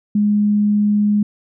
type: tone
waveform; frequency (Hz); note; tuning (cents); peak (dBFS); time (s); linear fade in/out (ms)
sine; 207.7; G#3; 0; -12; 0.15-1.23; 5
effects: none